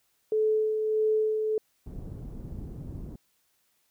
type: tone with tremolo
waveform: sine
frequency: 433.2 Hz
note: A4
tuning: 27 cents flat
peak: -21 dBFS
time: 0.32-1.58 s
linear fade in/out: 2 ms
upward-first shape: sine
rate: 1.6 Hz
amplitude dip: 40%
type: low-pass noise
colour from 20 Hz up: pink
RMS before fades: -39 dBFS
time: 1.86-3.16 s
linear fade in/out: 5 ms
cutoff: 250 Hz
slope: 12 dB/octave
effects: white hiss -71 dBFS RMS until 3.9 s